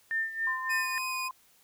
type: tone with tremolo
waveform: sine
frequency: 1799 Hz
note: A6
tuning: 38 cents sharp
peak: -26 dBFS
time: 0.11-0.98 s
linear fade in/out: 0 ms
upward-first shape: sine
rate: 3.5 Hz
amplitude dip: 75%
type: tone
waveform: sine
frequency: 1035 Hz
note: C6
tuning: 19 cents flat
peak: -34 dBFS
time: 0.47-1.31 s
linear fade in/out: 2 ms
type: tone with vibrato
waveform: sawtooth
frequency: 2489 Hz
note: D#7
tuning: in tune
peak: -30 dBFS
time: 0.69-1.29 s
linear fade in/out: 20 ms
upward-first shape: square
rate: 3.5 Hz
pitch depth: 9 cents each way
effects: white hiss -63 dBFS RMS until 1.63 s